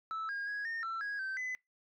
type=tone with pitch steps; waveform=sine; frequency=1312 / 1625 / 1660 / 1829 / 1341 / 1652 / 1550 / 2014 Hz; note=E6 / G#6 / G#6 / A#6 / E6 / G#6 / G6 / B6; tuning=-9 / -38 / -1 / -33 / +29 / -10 / -20 / +33 cents; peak=-33 dBFS; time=0.11-1.55 s; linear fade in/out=0 ms; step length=180 ms; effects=noise-tail reverb RT60 0.2 s tail -26 dB re dry + tanh soft clip ceiling -34 dBFS